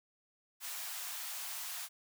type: high-pass noise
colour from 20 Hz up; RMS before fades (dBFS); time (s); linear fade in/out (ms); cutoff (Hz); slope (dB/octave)
white; -42; 0.6-1.89; 50; 670; 48
effects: none